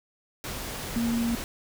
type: tone in noise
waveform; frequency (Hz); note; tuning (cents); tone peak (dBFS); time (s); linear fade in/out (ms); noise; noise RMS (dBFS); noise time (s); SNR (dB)
sine; 233.1; A#3; 0; -24; 0.96-1.35; 0; pink; -35; 0.44-1.44; +8
effects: none